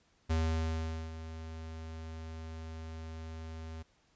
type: tone with ADSR envelope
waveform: square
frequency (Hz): 80.5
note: E2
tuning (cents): -41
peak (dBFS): -28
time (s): 0.29-3.83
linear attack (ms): 19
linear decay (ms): 800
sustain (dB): -14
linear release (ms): 13
effects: pink hiss -70 dBFS RMS until 4.15 s + resampled to 16000 Hz